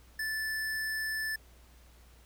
sine tone with hard clipping, 1752 Hz, A6, 8 cents flat, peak -33 dBFS, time 0.19-1.36 s, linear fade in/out 5 ms, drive 18 dB, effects added 60 Hz sine -56 dBFS peak until 2.25 s + pink hiss -62 dBFS RMS until 2.25 s

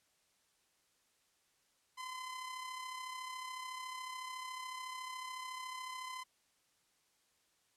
sawtooth tone with amplitude modulation, 1024 Hz, C6, 38 cents flat, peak -37 dBFS, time 1.97-6.24 s, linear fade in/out 20 ms, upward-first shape sine, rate 33.9 Hz, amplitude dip 45%, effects white hiss -75 dBFS RMS until 7.76 s + low-pass 10000 Hz 12 dB/octave

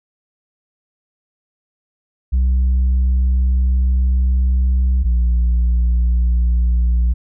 sine tone pair in turn, 63.4 / 59.58 Hz, B1 / A#1, +46 / +38 cents, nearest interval minor second, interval 108 cents, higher first, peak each -9 dBFS, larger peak neither, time 2.32-5.04 / 5.04-7.14 s, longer first, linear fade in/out 20 ms, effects tanh soft clip ceiling -11 dBFS

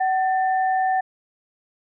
sine tone pair together, 755.2 / 1788 Hz, F#5 / A6, +35 / +27 cents, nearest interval octave + minor third, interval 1492 cents, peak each -18 / -29 dBFS, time 0-1.01 s, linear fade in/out 10 ms, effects none

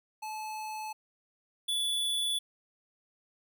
square tone pair in turn, 864 / 3446 Hz, A5 / A7, -32 / -37 cents, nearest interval 2 octaves, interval 2395 cents, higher second, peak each -37 / -29 dBFS, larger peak second, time 0.22-0.93 / 1.68-2.39 s, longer neither, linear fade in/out 10 ms, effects none

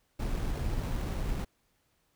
brown noise with sample-and-hold, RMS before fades -32 dBFS, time 0.19-1.45 s, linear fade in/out 10 ms, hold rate 4900 Hz, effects pink hiss -73 dBFS RMS until 2.15 s

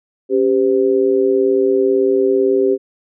sine tone with amplitude modulation, 393.4 Hz, G4, 6 cents sharp, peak -7 dBFS, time 0.29-2.78 s, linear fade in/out 50 ms, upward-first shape sine, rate 118 Hz, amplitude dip 90%, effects none

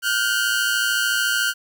sawtooth tone pair together, 1425.4 / 1539 Hz, F6 / G6, +35 / -32 cents, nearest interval minor second, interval 133 cents, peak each -18 dBFS, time 0.02-1.54 s, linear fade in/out 50 ms, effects 9-bit

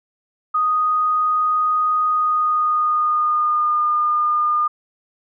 sine tone with pitch glide, 1243 to 1213.2 Hz, D#6 to D#6, -2 to -44 cents, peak -15 dBFS, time 0.54-4.68 s, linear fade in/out 10 ms, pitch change -42 cents, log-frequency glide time 2.07-3.85 s, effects none

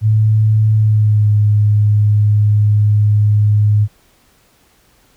sine tone with pitch glide, 108.4 to 104.83 Hz, A2 to G#2, -25 to +17 cents, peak -8 dBFS, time 0.01-3.88 s, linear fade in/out 50 ms, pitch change -58 cents, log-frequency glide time 0.75-1.31 s, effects pink hiss -53 dBFS RMS until 5.16 s

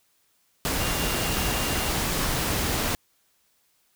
sine tone in noise, 2799 Hz, F7, 3 cents sharp, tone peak -36 dBFS, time 0.8-1.89 s, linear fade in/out 0 ms, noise pink, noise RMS -26 dBFS, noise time 0.65-2.95 s, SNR -13 dB, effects white hiss -67 dBFS RMS until 3.95 s

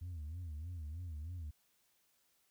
sine tone with vibrato, 81.6 Hz, E2, 17 cents flat, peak -39 dBFS, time 0.01-1.51 s, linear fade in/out 10 ms, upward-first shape sine, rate 3.2 Hz, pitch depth 170 cents each way, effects tanh soft clip ceiling -40 dBFS + white hiss -75 dBFS RMS until 2.5 s

